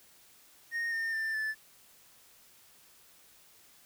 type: tone with pitch steps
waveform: triangle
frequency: 1854 / 1817.9 / 1782.6 / 1747.9 Hz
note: A#6 / A#6 / A6 / A6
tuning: -10 / -44 / +22 / -12 cents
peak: -29 dBFS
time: 0.71-1.55 s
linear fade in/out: 50 ms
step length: 210 ms
effects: white hiss -60 dBFS RMS until 3.85 s